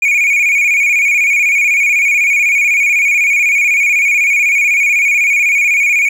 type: tone with vibrato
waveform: triangle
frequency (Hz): 2326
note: D7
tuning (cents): -17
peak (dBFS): -7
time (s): 0.02-6.09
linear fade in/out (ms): 5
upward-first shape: square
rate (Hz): 16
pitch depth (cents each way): 68
effects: none

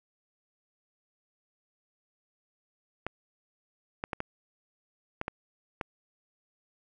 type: clicks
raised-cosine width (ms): 0.5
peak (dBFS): -17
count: 7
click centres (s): 3.066 / 4.039 / 4.132 / 4.204 / 5.214 / 5.281 / 5.812
effects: none

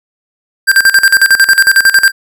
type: tone with tremolo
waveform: square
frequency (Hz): 1581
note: G6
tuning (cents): +14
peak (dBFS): -3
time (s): 0.67-2.12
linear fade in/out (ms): 20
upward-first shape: square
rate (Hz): 11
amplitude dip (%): 80
effects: none

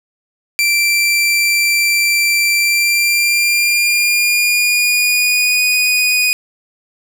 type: tone with pitch glide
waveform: sawtooth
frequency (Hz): 2349 to 2477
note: D7 to D#7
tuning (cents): 0 to -8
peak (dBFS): -8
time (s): 0.59-6.33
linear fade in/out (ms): 0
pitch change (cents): +92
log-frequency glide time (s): 2.55-5.68
effects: none

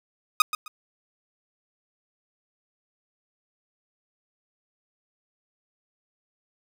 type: tone with echo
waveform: sawtooth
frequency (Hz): 1244.5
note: D#6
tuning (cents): 0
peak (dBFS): -10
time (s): 0.4-0.42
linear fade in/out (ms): 2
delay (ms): 130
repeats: 2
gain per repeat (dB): -12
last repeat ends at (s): 0.68
effects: none

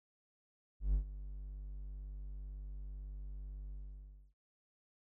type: tone with ADSR envelope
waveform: triangle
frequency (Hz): 49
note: G1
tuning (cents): 0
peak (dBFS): -25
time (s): 0.8-4.34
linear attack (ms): 140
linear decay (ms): 96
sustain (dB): -16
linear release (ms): 620
effects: none

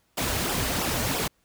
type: noise with flanger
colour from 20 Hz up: pink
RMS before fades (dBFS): -27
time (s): 0.17-1.28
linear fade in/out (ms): 10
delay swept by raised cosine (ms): 0.46 to 5.86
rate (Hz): 3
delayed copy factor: -0.8
effects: pink hiss -68 dBFS RMS until 1.44 s

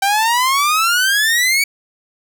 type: exponential sweep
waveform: sawtooth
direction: up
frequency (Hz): 774 to 2278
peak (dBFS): -9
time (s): 0.02-1.64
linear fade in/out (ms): 5
effects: none

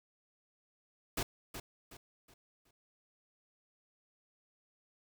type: noise with echo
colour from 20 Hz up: pink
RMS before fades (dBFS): -35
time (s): 1.17-1.23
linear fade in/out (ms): 5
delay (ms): 370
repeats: 4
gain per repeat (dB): -9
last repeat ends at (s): 2.71
effects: none

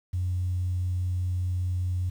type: tone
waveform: sine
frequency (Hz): 90.5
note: F#2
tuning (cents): -38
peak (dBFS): -24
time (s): 0.13-2.1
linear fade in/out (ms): 10
effects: tanh soft clip ceiling -20 dBFS + 9-bit

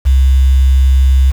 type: tone with quantisation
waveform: sine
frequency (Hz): 66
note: C2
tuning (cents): +16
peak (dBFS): -5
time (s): 0.05-1.32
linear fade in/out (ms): 20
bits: 5
effects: none

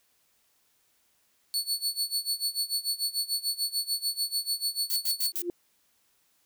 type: tone with tremolo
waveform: sawtooth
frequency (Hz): 4435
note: C#8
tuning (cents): 0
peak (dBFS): -22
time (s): 1.54-5.32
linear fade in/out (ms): 0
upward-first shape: sine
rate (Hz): 6.8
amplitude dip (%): 90
type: noise bursts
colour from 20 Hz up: violet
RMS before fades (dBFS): -31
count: 4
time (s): 4.9-5.419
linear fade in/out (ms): 0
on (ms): 63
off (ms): 89
type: tone with exponential growth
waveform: sine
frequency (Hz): 349.2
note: F4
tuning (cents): 0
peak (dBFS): -24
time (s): 5.33-5.5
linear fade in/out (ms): 1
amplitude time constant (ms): 35
effects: white hiss -69 dBFS RMS until 6.45 s

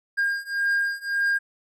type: beating tone pair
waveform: triangle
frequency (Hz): 1612 / 1613.8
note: G6 / G6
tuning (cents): +48 / +50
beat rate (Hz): 1.8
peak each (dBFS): -24 / -23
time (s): 0.17-1.39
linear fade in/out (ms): 20
effects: none

